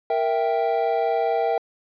triangle chord, E diminished, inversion second, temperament equal, 466.2 / 659.3 / 784 Hz, Bb4 / E5 / G5, 0 / 0 / 0 cents, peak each -22 dBFS, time 0.1-1.58 s, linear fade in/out 2 ms, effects resampled to 11025 Hz

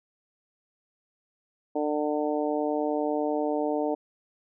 harmonic tone, 149.7 Hz, D3, 33 cents sharp, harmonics 2 / 3 / 4 / 5 / 6, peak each -29 / -30 / -30 / -33 / -37 dBFS, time 1.75-3.95 s, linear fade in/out 10 ms, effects none

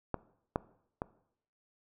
clicks, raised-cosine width 1 ms, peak -18 / -15 / -20 dBFS, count 3, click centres 0.143 / 0.559 / 1.019 s, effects noise-tail reverb RT60 0.7 s tail -19 dB re dry

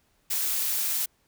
blue noise with amplitude modulation, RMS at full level -25 dBFS, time 0.3-1.06 s, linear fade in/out 10 ms, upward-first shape sine, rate 231 Hz, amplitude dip 50%, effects pink hiss -68 dBFS RMS until 1.27 s

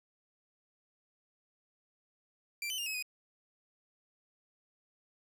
sawtooth tone with pitch steps, 2355 / 3038 / 2810 / 2566 / 2489 Hz, D7 / F#7 / F7 / E7 / D#7, +4 / +45 / +10 / -47 / 0 cents, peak -32 dBFS, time 2.62-3.025 s, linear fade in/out 2 ms, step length 81 ms, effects none

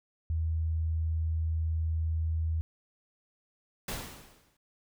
sine tone, 80.5 Hz, E2, 41 cents flat, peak -27 dBFS, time 0.3-2.61 s, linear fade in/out 0 ms
pink noise with exponential decay, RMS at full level -33 dBFS, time 3.88-4.57 s, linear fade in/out 5 ms, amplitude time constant 150 ms
effects none

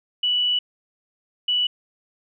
sine tone pair in turn, 2955 / 2955 Hz, F#7 / F#7, -3 / -3 cents, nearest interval unison, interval 0 cents, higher neither, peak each -18 dBFS, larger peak neither, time 0.23-0.59 / 1.48-1.67 s, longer first, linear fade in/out 5 ms, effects none

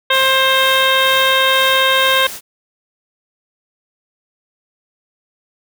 harmonic tone, 529 Hz, C5, 19 cents sharp, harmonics 1 / 2 / 3 / 4 / 5 / 6 / 7, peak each -18 / -17 / -17 / -21 / -22 / -19 / -18 dBFS, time 0.1-2.27 s, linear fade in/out 5 ms
white noise with tremolo, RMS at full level -26 dBFS, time 0.1-2.41 s, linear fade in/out 50 ms, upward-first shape sine, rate 2.1 Hz, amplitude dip 30%
effects none

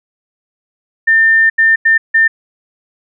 sine tone bursts at uneven times, 1800 Hz, A6, 39 cents sharp, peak -6 dBFS, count 4, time 1.07-1.5 / 1.58-1.76 / 1.85-1.98 / 2.14-2.28 s, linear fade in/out 10 ms, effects none

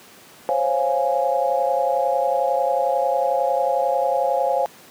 sine chord, Db major seventh, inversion third, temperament equal, 523.3 / 554.4 / 698.5 / 830.6 Hz, C5 / Db5 / F5 / Ab5, 0 / 0 / 0 / 0 cents, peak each -23 dBFS, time 0.49-4.66 s, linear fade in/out 0 ms, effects pink hiss -46 dBFS RMS until 4.9 s + high-pass 200 Hz 12 dB/octave

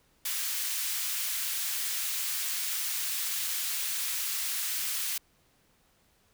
white high-pass noise, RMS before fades -32 dBFS, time 0.25-5.18 s, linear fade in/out 5 ms, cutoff 1700 Hz, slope 12 dB/octave, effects pink hiss -67 dBFS RMS until 6.33 s

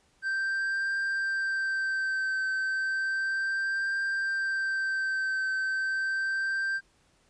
triangle tone with vibrato, 1563 Hz, G6, 6 cents flat, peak -25 dBFS, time 0.22-6.81 s, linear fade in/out 50 ms, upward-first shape triangle, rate 0.33 Hz, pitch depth 23 cents each way, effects pink hiss -66 dBFS RMS until 7.29 s + resampled to 22050 Hz

